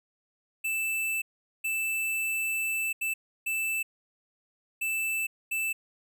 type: tone bursts at uneven times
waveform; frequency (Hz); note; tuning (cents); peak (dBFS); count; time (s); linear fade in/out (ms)
square; 2645; E7; +5; -28; 6; 0.64-1.22 / 1.64-2.93 / 3.01-3.14 / 3.46-3.83 / 4.81-5.27 / 5.51-5.73; 10
effects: none